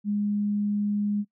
sine tone, 206.1 Hz, G#3, 13 cents flat, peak -23 dBFS, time 0.04-1.25 s, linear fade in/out 50 ms, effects noise-tail reverb RT60 0.1 s tail -23 dB re dry

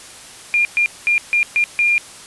sine tone bursts at uneven times, 2404 Hz, D7, 40 cents sharp, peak -12 dBFS, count 6, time 0.54-0.65 / 0.77-0.86 / 1.07-1.18 / 1.33-1.43 / 1.56-1.64 / 1.79-1.98 s, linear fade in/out 0 ms, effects white hiss -38 dBFS RMS until 2.26 s + resampled to 24000 Hz

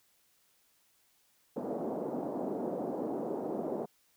pink band-pass noise, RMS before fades -36 dBFS, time 1.56-3.86 s, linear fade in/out 10 ms, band 220 to 710 Hz, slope 24 dB/octave, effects white hiss -70 dBFS RMS until 4.16 s

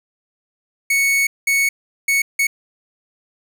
45% pulse tone bursts at uneven times, 2217 Hz, C#7, in tune, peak -14 dBFS, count 4, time 0.9-1.27 / 1.47-1.69 / 2.08-2.22 / 2.39-2.47 s, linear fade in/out 5 ms, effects none

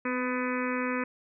harmonic tone with a mistuned harmonic, 250.6 Hz, B3, 25 cents sharp, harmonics 1 / 2 / 4 / 5 / 6 / 7 / 8 / 9 / 10, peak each -31 / -34 / -37 / -38 / -39 / -39 / -40 / -41 / -41 dBFS, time 0.05-1.04 s, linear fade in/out 5 ms, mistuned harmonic 1, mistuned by +21 cents, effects none

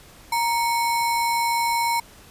sine tone with sample-and-hold, 933 Hz, A#5, 1 cent sharp, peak -19 dBFS, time 0.32-2 s, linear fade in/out 5 ms, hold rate 3150 Hz, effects pink hiss -48 dBFS RMS until 2.3 s + resampled to 32000 Hz

